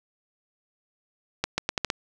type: accelerating click train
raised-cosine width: 0.2 ms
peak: -7 dBFS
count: 6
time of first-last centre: 1.44-1.902 s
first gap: 140 ms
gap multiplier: 0.79
effects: none